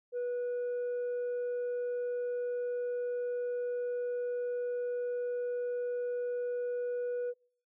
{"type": "tone", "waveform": "sine", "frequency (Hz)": 488.4, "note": "B4", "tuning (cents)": -19, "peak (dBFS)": -29, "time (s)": [0.12, 7.34], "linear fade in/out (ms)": 50, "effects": ["noise-tail reverb RT60 0.5 s tail -26 dB re dry", "tanh soft clip ceiling -31 dBFS"]}